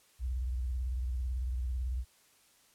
sine tone with vibrato, 62.5 Hz, B1, 21 cents sharp, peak -31 dBFS, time 0.19-2.05 s, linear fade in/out 50 ms, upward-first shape sine, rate 18 Hz, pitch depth 160 cents each way, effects white hiss -65 dBFS RMS until 2.74 s + low-pass 12000 Hz 12 dB/octave

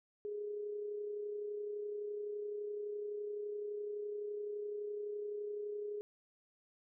sine tone with amplitude modulation, 415.3 Hz, G#4, in tune, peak -37 dBFS, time 0.25-6.01 s, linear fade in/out 0 ms, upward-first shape sine, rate 31.8 Hz, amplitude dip 35%, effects none

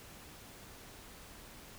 silence, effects pink hiss -53 dBFS RMS until 1.78 s

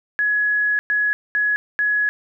sine tone bursts at uneven times, 1684 Hz, G#6, 24 cents sharp, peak -16 dBFS, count 4, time 0.19-0.79 / 0.9-1.13 / 1.35-1.56 / 1.79-2.09 s, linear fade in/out 0 ms, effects none

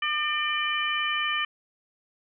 harmonic tone with a mistuned harmonic, 602 Hz, D5, 43 cents sharp, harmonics 2 / 3 / 4 / 5, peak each -30 / -30 / -30 / -30 dBFS, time 0.02-1.45 s, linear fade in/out 5 ms, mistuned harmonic 4, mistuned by -27 cents, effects none

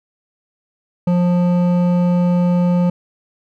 triangle tone with hard clipping, 176.8 Hz, F3, 22 cents sharp, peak -14 dBFS, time 1.07-2.9 s, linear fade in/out 5 ms, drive 14 dB, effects none

